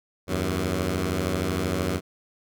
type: beating tone pair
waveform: 10% pulse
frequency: 80 / 93 Hz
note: D#2 / F#2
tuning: +49 / +9 cents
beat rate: 13 Hz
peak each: -20 / -18 dBFS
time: 0.27-2.01 s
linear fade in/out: 50 ms
effects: none